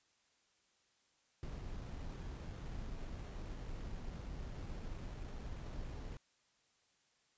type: noise with sample-and-hold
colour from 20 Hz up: brown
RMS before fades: -45 dBFS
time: 1.43-6.17 s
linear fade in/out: 0 ms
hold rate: 4900 Hz
effects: white hiss -75 dBFS RMS until 7.37 s + resampled to 16000 Hz